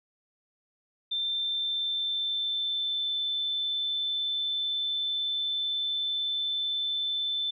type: tone with pitch glide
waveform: sine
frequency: 3570 to 3529 Hz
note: A7 to A7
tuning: +24 to +4 cents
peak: -27 dBFS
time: 1.11-7.51 s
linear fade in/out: 10 ms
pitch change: -20 cents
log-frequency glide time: 1.35-3.19 s
effects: none